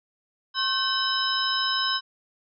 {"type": "tone cluster", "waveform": "sine", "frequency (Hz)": [1076, 1540, 3053, 3895, 5160], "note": ["C6", "G6", "G7", "B7", "E8"], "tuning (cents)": [48, -31, -46, -25, -38], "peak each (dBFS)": -29, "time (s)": [0.54, 2.01], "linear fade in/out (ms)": 50, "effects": []}